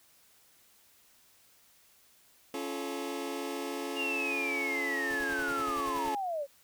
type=chord; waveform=sawtooth; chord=Db augmented; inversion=none; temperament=just; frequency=277.2 / 346.5 / 433.1 Hz; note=Db4 / F4 / A4; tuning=0 / -14 / -27 cents; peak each=-34 / -36 / -35 dBFS; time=2.54-6.15 s; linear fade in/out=2 ms
type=linear sweep; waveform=sine; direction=down; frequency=2830 to 538 Hz; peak=-31 dBFS; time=3.95-6.47 s; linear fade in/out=50 ms
type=noise bursts; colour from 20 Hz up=pink; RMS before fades=-46 dBFS; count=11; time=5.1-6.093 s; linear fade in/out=10 ms; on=53 ms; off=41 ms
effects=white hiss -63 dBFS RMS until 6.63 s